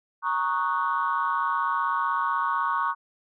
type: chord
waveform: sine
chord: D# minor seventh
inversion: second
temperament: equal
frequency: 932.3 / 1108.7 / 1244.5 / 1480 Hz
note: A#5 / C#6 / D#6 / F#6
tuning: 0 / 0 / 0 / 0 cents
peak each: -28 / -25 / -31 / -31 dBFS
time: 0.22-2.95 s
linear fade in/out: 50 ms
effects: tanh soft clip ceiling -14 dBFS